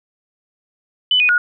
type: tone with pitch steps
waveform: sine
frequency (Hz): 2999 / 2480 / 1446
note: F#7 / D#7 / F#6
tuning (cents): +23 / -6 / -40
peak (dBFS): -11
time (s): 1.11-1.38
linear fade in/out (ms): 2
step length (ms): 90
effects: none